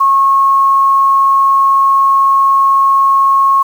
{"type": "tone with quantisation", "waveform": "sine", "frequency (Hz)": 1091, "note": "C#6", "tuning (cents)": -28, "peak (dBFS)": -6, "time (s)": [0, 3.63], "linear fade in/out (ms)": 10, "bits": 6, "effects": []}